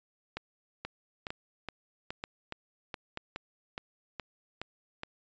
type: two click trains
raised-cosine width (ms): 0.3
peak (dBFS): -21 / -20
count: 11 / 4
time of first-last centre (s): 0.85-5.034 / 0.37-3.174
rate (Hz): 2.39 / 1.07
effects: resampled to 16000 Hz